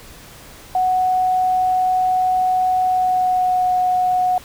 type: tone with pitch glide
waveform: sine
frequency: 740 to 732.3 Hz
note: F#5 to F#5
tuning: 0 to -18 cents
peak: -14 dBFS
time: 0.75-4.38 s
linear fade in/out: 2 ms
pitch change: -18 cents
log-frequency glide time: 2.84-3.69 s
effects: pink hiss -41 dBFS RMS until 4.44 s